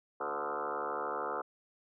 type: tone with frequency modulation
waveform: sine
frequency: 880 Hz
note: A5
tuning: in tune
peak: -33 dBFS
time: 0.2-1.42 s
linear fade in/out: 10 ms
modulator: 72.6 Hz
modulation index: 6.9
effects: none